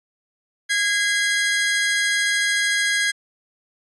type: tone pair together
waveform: sawtooth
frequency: 1643.5 / 2051 Hz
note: G#6 / C7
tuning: -19 / -35 cents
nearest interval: major third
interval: 384 cents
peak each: -16 / -20 dBFS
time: 0.69-3.12 s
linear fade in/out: 20 ms
effects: resampled to 24000 Hz